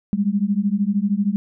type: beating tone pair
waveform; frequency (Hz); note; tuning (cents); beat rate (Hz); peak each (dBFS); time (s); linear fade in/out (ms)
sine; 196 / 209; G3 / G#3; 0 / +11; 13; -20 / -20; 0.13-1.36; 0
effects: none